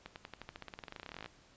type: accelerating click train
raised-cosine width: 0.3 ms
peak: -28 dBFS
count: 27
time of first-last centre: 0.06-1.26 s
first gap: 99 ms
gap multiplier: 0.93
effects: pink hiss -63 dBFS RMS until 1.56 s + resampled to 16000 Hz